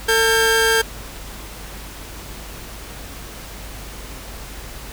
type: tone pair together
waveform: sawtooth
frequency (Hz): 448.6 / 1598.6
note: A4 / G6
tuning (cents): +34 / +33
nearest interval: octave + minor seventh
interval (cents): 2199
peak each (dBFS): -13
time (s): 0.08-0.82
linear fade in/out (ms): 10
effects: added 50 Hz sine -36 dBFS peak until 4.92 s + pink hiss -36 dBFS RMS until 4.92 s